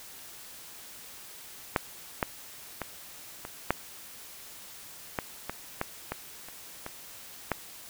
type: clicks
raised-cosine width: 0.5 ms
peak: -8 / -10 / -17 / -22 / -8 / -13 / -17 / -13 / -16 / -29 / -21 / -11 dBFS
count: 12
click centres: 1.762 / 2.228 / 2.817 / 3.451 / 3.706 / 5.188 / 5.496 / 5.814 / 6.12 / 6.486 / 6.864 / 7.517 s
effects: white hiss -47 dBFS RMS until 7.89 s